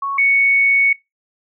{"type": "tone pair in turn", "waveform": "sine", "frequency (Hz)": [1108, 2221], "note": ["C#6", "C#7"], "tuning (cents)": [-1, 3], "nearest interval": "octave", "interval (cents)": 1204, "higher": "second", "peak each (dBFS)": [-19, -11], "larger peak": "second", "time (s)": [[0.02, 0.18], [0.18, 0.93]], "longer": "second", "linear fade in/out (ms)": 5, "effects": ["noise-tail reverb RT60 0.2 s tail -22 dB re dry"]}